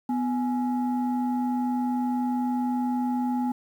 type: tone pair together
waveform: sine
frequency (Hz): 248.8 / 837.7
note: B3 / G#5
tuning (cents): +13 / +15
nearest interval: octave + major sixth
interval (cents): 2102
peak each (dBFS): -23 / -29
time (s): 0.09-3.52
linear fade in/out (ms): 5
effects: tanh soft clip ceiling -19 dBFS + 9-bit